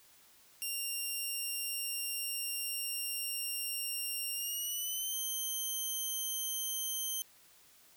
5% pulse tone with pitch glide, 2782 to 3123 Hz, F7 to G7, -7 to -7 cents, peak -27 dBFS, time 0.62-7.22 s, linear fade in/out 0 ms, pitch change +200 cents, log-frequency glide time 4.33-5.15 s, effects white hiss -62 dBFS RMS until 7.96 s

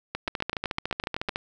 two click trains, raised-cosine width 0.3 ms, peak -12 / -13 dBFS, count 16 / 10, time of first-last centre 0.28-1.359 / 0.15-1.292 s, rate 13.9 / 7.88 Hz, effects none

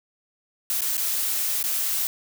blue noise with dropouts, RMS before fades -25 dBFS, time 0.7-2.07 s, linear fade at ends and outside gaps 1 ms, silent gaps 0.808-0.818 / 0.97-0.978 / 1.628-1.639 s, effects none

